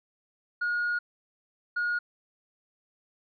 triangle tone bursts at uneven times, 1438 Hz, F#6, 50 cents flat, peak -23 dBFS, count 2, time 0.61-0.99 / 1.76-1.99 s, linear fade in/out 10 ms, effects tanh soft clip ceiling -21 dBFS + resampled to 11025 Hz

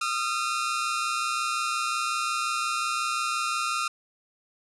sawtooth tone pair together, 1235 / 1360.6 Hz, D#6 / F6, -13 / -46 cents, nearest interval major second, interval 167 cents, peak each -25 dBFS, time 0.01-3.88 s, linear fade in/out 5 ms, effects resampled to 24000 Hz

